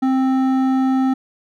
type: tone with hard clipping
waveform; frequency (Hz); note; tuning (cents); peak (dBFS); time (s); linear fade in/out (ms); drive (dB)
sine; 262.8; C4; +8; -16; 0.02-1.14; 10; 10
effects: none